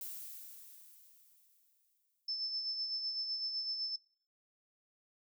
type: noise with exponential decay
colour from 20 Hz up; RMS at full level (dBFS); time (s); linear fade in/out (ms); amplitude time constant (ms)
violet; -43; 0.01-2.31; 1; 500
type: tone with tremolo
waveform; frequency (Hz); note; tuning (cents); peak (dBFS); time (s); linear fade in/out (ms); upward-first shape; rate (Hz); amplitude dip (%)
sine; 5274; E8; 0; -34; 2.28-3.96; 5; sine; 7.9; 45
effects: noise-tail reverb RT60 0.5 s tail -20 dB re dry